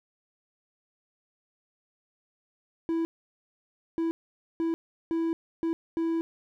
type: tone bursts at uneven times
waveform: triangle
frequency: 329.6 Hz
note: E4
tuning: in tune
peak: -23 dBFS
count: 6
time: 2.89-3.05 / 3.98-4.11 / 4.6-4.74 / 5.11-5.33 / 5.63-5.73 / 5.97-6.21 s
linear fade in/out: 0 ms
effects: none